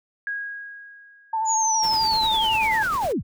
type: tone with exponential decay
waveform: sine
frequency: 1644 Hz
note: G#6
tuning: 18 cents flat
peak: -24 dBFS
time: 0.27-1.75 s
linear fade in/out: 1 ms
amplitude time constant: 320 ms
type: tone with vibrato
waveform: sine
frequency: 883 Hz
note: A5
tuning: 6 cents sharp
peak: -21 dBFS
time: 1.33-2.83 s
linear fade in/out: 5 ms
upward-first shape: sine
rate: 12 Hz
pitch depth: 29 cents each way
type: linear sweep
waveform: sine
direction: down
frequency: 7040 to 33.78 Hz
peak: -21 dBFS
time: 1.45-3.23 s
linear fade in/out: 50 ms
type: noise with tremolo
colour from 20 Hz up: pink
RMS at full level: -34 dBFS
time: 1.82-3.13 s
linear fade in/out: 20 ms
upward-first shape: sine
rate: 10 Hz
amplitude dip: 50%
effects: none